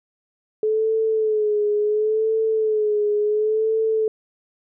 sine tone with vibrato, 429.6 Hz, A4, 41 cents flat, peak -17 dBFS, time 0.63-4.08 s, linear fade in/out 2 ms, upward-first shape sine, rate 0.71 Hz, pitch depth 53 cents each way, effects none

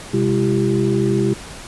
sine tone cluster, 128.9 / 202.2 / 338.3 / 391 Hz, C3 / G#3 / E4 / G4, -26 / -46 / +45 / -4 cents, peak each -20 dBFS, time 0.13-1.34 s, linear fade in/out 10 ms, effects pink hiss -35 dBFS RMS until 1.67 s + resampled to 24000 Hz

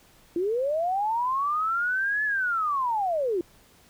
sine linear two-way sweep, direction up then down, 329.6 to 1734 to 329.6 Hz, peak -23 dBFS, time 0.36-3.41 s, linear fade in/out 2 ms, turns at 2.24 s, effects pink hiss -57 dBFS RMS until 3.89 s

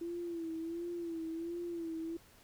sine tone with vibrato, 335.3 Hz, E4, 30 cents sharp, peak -37 dBFS, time 0.01-2.17 s, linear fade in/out 5 ms, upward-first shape sine, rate 1.4 Hz, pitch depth 60 cents each way, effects pink hiss -62 dBFS RMS until 2.43 s

